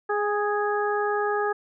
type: harmonic tone with a mistuned harmonic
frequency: 415.3 Hz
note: G#4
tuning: in tune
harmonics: 1 / 2 / 3 / 4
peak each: -25 / -28 / -30 / -31 dBFS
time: 0.09-1.53 s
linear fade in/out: 10 ms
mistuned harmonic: 2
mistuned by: -16 cents
effects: none